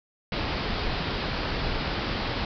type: low-pass noise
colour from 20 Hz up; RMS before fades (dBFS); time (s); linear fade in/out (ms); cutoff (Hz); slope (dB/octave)
pink; -29; 0.32-2.45; 2; 5100; 96
effects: none